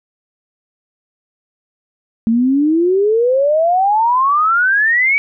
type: exponential sweep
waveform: sine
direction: up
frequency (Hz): 220.6 to 2294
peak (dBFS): -10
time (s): 2.27-5.18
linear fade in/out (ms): 0
effects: none